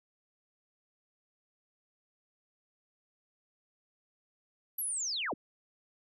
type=linear sweep; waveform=sine; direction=down; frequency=12000 to 130.81 Hz; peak=-32 dBFS; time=4.78-5.34 s; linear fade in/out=5 ms; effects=none